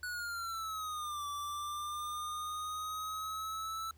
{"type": "exponential two-way sweep", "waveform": "square", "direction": "down then up", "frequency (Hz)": [1480, 1159, 1321], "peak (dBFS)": -38, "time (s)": [0.03, 3.91], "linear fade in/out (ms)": 2, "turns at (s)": 1.27, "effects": ["added 76 Hz sine -59 dBFS peak until 3.97 s", "pink hiss -69 dBFS RMS until 3.97 s"]}